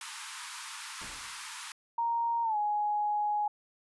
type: high-pass noise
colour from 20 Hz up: pink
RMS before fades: -42 dBFS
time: 0.01-1.72 s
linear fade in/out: 2 ms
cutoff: 880 Hz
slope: 96 dB/octave
type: noise with exponential decay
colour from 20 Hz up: pink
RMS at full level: -44 dBFS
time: 1.01-1.57 s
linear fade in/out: 5 ms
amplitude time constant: 120 ms
type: tone with pitch glide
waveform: sine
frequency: 932 to 835.1 Hz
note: A#5 to G#5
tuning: -1 to +9 cents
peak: -27 dBFS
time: 1.98-3.48 s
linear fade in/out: 5 ms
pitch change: -190 cents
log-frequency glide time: 2.43-2.57 s
effects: resampled to 24000 Hz